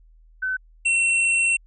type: tone pair in turn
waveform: sine / square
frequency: 1518 / 2714 Hz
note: F#6 / E7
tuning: +44 / +50 cents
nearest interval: minor seventh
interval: 1006 cents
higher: second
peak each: -22 / -18 dBFS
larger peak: second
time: 0.42-0.57 / 0.85-1.57 s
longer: second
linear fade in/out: 10 ms
effects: added 40 Hz sine -49 dBFS peak until 1.66 s + resampled to 22050 Hz